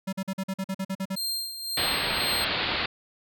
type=tone bursts; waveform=square; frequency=191.7 Hz; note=G3; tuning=38 cents flat; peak=-28 dBFS; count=11; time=0.07-1.158 s; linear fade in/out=10 ms; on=58 ms; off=45 ms
type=tone with tremolo; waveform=sawtooth; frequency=4186 Hz; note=C8; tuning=in tune; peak=-24 dBFS; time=1.16-2.45 s; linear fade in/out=10 ms; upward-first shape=sine; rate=1.9 Hz; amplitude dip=65%
type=low-pass noise; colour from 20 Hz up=white; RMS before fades=-28 dBFS; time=1.77-2.86 s; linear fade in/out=5 ms; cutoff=4500 Hz; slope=96 dB/octave
effects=none